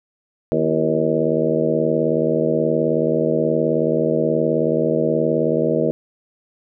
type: harmonic tone with a mistuned harmonic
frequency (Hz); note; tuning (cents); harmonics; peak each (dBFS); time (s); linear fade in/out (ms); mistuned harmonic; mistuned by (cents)
78.8; D#2; +23; 2 / 3 / 4 / 5 / 6 / 7 / 8; -25 / -24 / -23 / -25 / -21 / -24 / -24; 0.52-5.91; 0; 4; +88
effects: none